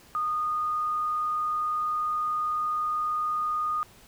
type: tone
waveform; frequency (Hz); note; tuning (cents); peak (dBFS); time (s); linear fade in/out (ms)
sine; 1230; D#6; -20; -25; 0.15-3.83; 0
effects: pink hiss -54 dBFS RMS until 4.07 s